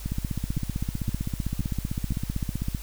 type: two click trains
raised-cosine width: 5 ms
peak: -15 / -16 dBFS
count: 42 / 5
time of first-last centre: 0.12-2.748 / 0.06-2.122 s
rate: 15.6 / 1.94 Hz
effects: added 50 Hz sine -36 dBFS peak until 2.82 s + white hiss -45 dBFS RMS until 2.82 s